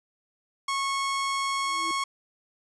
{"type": "tone", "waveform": "sawtooth", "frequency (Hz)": 1097, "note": "C#6", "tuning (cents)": -18, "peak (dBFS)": -22, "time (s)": [0.68, 2.04], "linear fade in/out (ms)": 5}
{"type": "tone with exponential growth", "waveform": "triangle", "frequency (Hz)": 329.6, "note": "E4", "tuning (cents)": 0, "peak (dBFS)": -32, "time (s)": [1.49, 1.91], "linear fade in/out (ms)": 0, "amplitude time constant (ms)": 91}
{"effects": ["resampled to 22050 Hz"]}